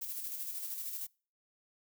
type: noise with tremolo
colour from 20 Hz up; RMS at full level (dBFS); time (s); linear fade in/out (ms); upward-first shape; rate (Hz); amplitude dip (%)
violet; -39; 0.01-1.07; 10; square; 13; 35
effects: noise-tail reverb RT60 0.4 s tail -26 dB re dry